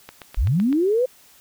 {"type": "click train", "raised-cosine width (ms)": 0.3, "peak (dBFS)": -20, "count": 6, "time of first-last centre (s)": [0.09, 0.728], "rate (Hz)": 7.84}
{"type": "linear sweep", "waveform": "sine", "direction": "up", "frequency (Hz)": [30.94, 523.3], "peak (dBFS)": -16, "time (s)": [0.37, 1.06], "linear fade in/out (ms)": 10}
{"effects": ["white hiss -52 dBFS RMS until 1.4 s"]}